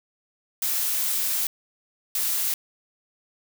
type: noise bursts at uneven times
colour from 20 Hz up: blue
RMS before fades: -25 dBFS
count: 2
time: 0.62-1.47 / 2.15-2.54 s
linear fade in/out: 2 ms
effects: none